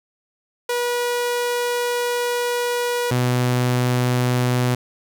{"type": "tone pair in turn", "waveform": "sawtooth", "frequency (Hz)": [484.3, 124.34], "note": ["B4", "B2"], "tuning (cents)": [-34, 12], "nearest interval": "2 octaves", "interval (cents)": 2354, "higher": "first", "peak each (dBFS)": [-16, -13], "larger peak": "second", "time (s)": [[0.69, 3.11], [3.11, 4.75]], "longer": "first", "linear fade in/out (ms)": 5, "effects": []}